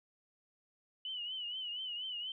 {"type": "tone with vibrato", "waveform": "sine", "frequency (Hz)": 2968, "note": "F#7", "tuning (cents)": 5, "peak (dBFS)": -38, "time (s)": [1.05, 2.32], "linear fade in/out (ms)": 2, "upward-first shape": "triangle", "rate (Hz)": 4.2, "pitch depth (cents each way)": 96, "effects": []}